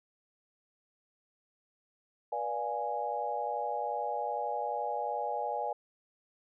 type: chord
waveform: sine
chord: B diminished seventh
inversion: none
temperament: equal with one note detuned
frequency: 484.8 / 587.3 / 698.5 / 830.6 Hz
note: B4 / D5 / F5 / Ab5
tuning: -32 / 0 / 0 / 0 cents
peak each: -39 / -38 / -38 / -34 dBFS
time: 2.32-5.73 s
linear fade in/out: 5 ms
effects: none